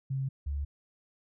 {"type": "tone pair in turn", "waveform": "sine", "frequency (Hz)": [134.4, 71.2], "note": ["C3", "C#2"], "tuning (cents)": [47, 47], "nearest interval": "major seventh", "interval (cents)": 1100, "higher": "first", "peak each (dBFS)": [-29, -30], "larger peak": "first", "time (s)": [[0.1, 0.29], [0.46, 0.65]], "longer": "neither", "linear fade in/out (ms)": 10, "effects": []}